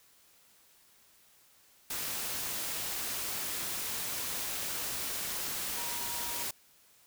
sine tone in noise, 951 Hz, A#5, 34 cents sharp, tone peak -44 dBFS, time 5.77-6.43 s, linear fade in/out 5 ms, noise white, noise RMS -36 dBFS, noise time 1.9-6.51 s, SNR -11 dB, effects white hiss -63 dBFS RMS until 7.06 s

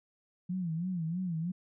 sine tone with vibrato, 172.7 Hz, F3, 19 cents flat, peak -31 dBFS, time 0.49-1.52 s, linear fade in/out 10 ms, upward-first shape sine, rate 3.1 Hz, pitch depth 140 cents each way, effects none

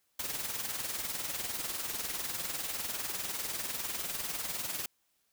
white noise with tremolo, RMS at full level -34 dBFS, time 0.19-4.86 s, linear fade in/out 5 ms, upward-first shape triangle, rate 20 Hz, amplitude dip 65%, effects white hiss -75 dBFS RMS until 5.32 s

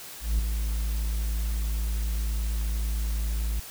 triangle tone with ADSR envelope, 54.6 Hz, A1, 13 cents flat, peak -17 dBFS, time 0.2-3.6 s, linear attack 190 ms, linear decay 4 ms, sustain -6 dB, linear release 6 ms, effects white hiss -42 dBFS RMS until 3.7 s

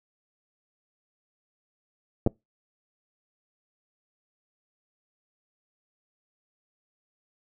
clicks, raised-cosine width 2 ms, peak -9 dBFS, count 2, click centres 2.264 / 2.273 s, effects noise-tail reverb RT60 0.2 s tail -26 dB re dry

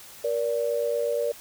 sine tone pair together, 471.8 / 580.2 Hz, A#4 / D5, +21 / -21 cents, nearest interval major third, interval 358 cents, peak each -26 dBFS, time 0.24-1.32 s, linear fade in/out 5 ms, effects white hiss -46 dBFS RMS until 1.4 s

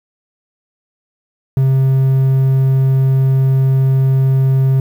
triangle tone, 133.3 Hz, C3, 33 cents sharp, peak -7 dBFS, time 1.57-4.8 s, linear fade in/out 2 ms, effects 7-bit

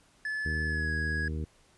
triangle tone with pitch glide, 1727 to 1663.4 Hz, A6 to G#6, -33 to +2 cents, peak -29 dBFS, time 0.25-1.28 s, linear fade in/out 2 ms, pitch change -65 cents, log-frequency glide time 0.64-0.91 s
harmonic tone, 77.9 Hz, D#2, 3 cents sharp, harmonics 1 / 2 / 3 / 4 / 5 / 6, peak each -32 / -38 / -42 / -44 / -46 / -48 dBFS, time 0.45-1.45 s, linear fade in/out 10 ms
effects pink hiss -63 dBFS RMS until 1.77 s + resampled to 24000 Hz

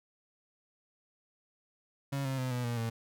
35% pulse tone with pitch steps, 138.59 / 133.41 / 128.42 / 123.61 / 118.99 / 114.54 Hz, C#3 / C3 / C3 / B2 / A#2 / A#2, 0 / +34 / -32 / +2 / +36 / -30 cents, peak -30 dBFS, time 2.12-2.9 s, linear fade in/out 10 ms, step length 130 ms, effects none

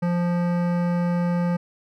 sine tone with hard clipping, 174.61 Hz, F3, in tune, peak -22 dBFS, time 0.02-1.57 s, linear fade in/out 10 ms, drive 16 dB, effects none

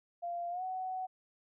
sine tone with pitch glide, 693 to 747 Hz, F5 to F#5, -14 to +16 cents, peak -35 dBFS, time 0.22-1.07 s, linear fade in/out 20 ms, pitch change +130 cents, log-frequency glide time 0.5-0.63 s, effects none

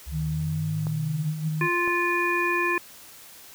sine exponential sweep, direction up, 66.1 to 168.4 Hz, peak -32 dBFS, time 0.06-1.5 s, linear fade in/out 20 ms
sine tone, 155.56 Hz, D#3, in tune, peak -25 dBFS, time 0.11-1.69 s, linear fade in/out 50 ms
clicks, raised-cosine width 1 ms, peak -23 dBFS, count 2, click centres 0.869 / 1.877 s
harmonic tone, 349.2 Hz, F4, in tune, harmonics 1 / 3 / 5 / 7, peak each -27 / -27 / -27 / -27 dBFS, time 1.61-2.78 s, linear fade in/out 2 ms
effects white hiss -47 dBFS RMS until 3.54 s

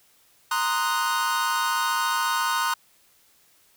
45% pulse chord, C half-diminished seventh, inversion third, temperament equal, 932.3 / 1046.5 / 1244.5 / 1480 Hz, Bb5 / C6 / Eb6 / Gb6, 0 / 0 / 0 / 0 cents, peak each -28 dBFS, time 0.51-2.74 s, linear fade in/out 5 ms, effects white hiss -60 dBFS RMS until 3.76 s

